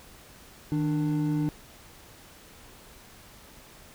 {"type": "tone pair together", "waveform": "triangle", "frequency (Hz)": [155.4, 296.8], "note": ["D#3", "D4"], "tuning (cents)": [-2, 18], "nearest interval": "major seventh", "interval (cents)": 1120, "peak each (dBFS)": -25, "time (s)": [0.72, 1.49], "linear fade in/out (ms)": 0, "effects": ["pink hiss -51 dBFS RMS until 3.94 s"]}